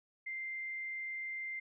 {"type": "tone", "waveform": "sine", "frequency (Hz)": 2091, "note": "C7", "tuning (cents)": -2, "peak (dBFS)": -38, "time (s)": [0.26, 1.6], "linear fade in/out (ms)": 10, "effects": []}